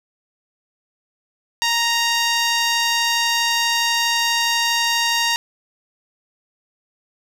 10% pulse tone with low-pass filter, 932.3 Hz, A#5, in tune, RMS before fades -19 dBFS, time 1.62-5.36 s, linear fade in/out 0 ms, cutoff 10000 Hz, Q 1, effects 7-bit

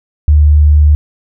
sine tone, 74.6 Hz, D2, 28 cents sharp, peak -3 dBFS, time 0.28-0.95 s, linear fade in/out 0 ms, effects none

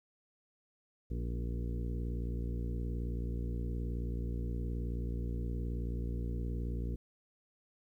harmonic tone with a mistuned harmonic, 58.9 Hz, A#1, 19 cents sharp, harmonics 1 / 2 / 3 / 4 / 5 / 6 / 7 / 8, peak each -35 / -41 / -45 / -47 / -49 / -51 / -52 / -53 dBFS, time 1.1-6.96 s, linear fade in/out 10 ms, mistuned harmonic 5, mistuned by -31 cents, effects 12-bit

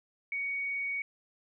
sine tone, 2239 Hz, C#7, 17 cents sharp, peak -31 dBFS, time 0.32-1.02 s, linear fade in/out 2 ms, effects none

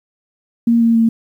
sine tone with pitch steps, 233.1 / 230.2 / 227.3 Hz, A#3 / A#3 / A#3, 0 / -22 / -43 cents, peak -9 dBFS, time 0.67-1.09 s, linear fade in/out 5 ms, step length 140 ms, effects 8-bit

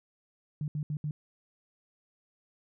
sine tone bursts at uneven times, 150 Hz, D3, 37 cents sharp, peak -30 dBFS, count 4, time 0.61-0.68 / 0.75-0.83 / 0.9-0.97 / 1.04-1.11 s, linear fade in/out 2 ms, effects none

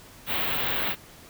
white band-stop noise, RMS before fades -27 dBFS, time 0.26-0.96 s, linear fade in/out 50 ms, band 3800 to 16000 Hz, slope 48 dB/octave, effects pink hiss -49 dBFS RMS until 1.29 s

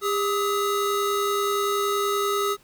square tone pair together, 402.5 / 1278 Hz, G4 / D#6, +46 / +46 cents, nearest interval octave + minor sixth, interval 2000 cents, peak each -25 / -26 dBFS, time 0.01-2.57 s, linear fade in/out 50 ms, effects pink hiss -57 dBFS RMS until 2.63 s

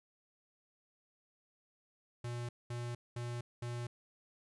square tone bursts, 120.1 Hz, B2, 48 cents flat, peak -39 dBFS, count 4, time 2.24-3.87 s, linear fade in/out 5 ms, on 250 ms, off 210 ms, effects resampled to 24000 Hz + 13-bit

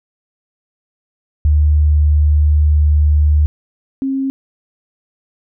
sine tone pair in turn, 74.9 / 269 Hz, D2 / C4, +35 / +48 cents, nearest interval octave + minor seventh, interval 2213 cents, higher second, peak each -8 / -15 dBFS, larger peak first, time 1.45-3.46 / 4.02-4.3 s, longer first, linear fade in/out 0 ms, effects none

